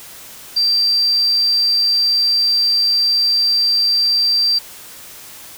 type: tone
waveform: sine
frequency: 4699 Hz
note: D8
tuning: in tune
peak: -12 dBFS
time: 0.56-4.59 s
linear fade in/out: 10 ms
effects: white hiss -37 dBFS RMS until 5.57 s